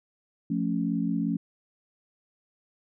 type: chord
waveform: sine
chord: F augmented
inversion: none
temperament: equal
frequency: 174.61 / 220 / 277.2 Hz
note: F3 / A3 / C#4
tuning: 0 / 0 / 0 cents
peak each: -29 dBFS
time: 0.5-1.37 s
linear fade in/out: 5 ms
effects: none